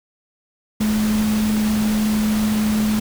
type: tone in noise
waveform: sine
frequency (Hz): 214.4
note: A3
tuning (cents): -45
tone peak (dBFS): -16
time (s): 0.8-3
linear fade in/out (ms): 10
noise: pink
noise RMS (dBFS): -28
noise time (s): 0.8-3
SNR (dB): +9
effects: none